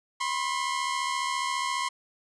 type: tone pair together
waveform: sawtooth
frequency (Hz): 993.4 / 1068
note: B5 / C6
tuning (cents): +10 / +35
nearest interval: minor second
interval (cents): 125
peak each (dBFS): -28 / -25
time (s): 0.2-1.89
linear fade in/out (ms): 10
effects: resampled to 22050 Hz